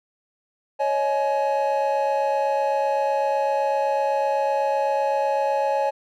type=chord; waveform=triangle; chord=C# suspended second; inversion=none; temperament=equal with one note detuned; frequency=554.4 / 622.3 / 845.6 Hz; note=C#5 / D#5 / G#5; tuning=0 / 0 / +31 cents; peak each=-21 / -26 / -21 dBFS; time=0.79-5.91 s; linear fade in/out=20 ms; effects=none